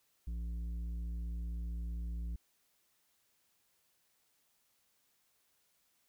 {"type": "tone with tanh clipping", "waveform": "sine", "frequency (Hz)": 57.7, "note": "A#1", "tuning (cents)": -17, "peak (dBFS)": -38, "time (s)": [0.27, 2.36], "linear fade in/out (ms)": 5, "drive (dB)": 8, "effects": ["white hiss -75 dBFS RMS until 6.08 s"]}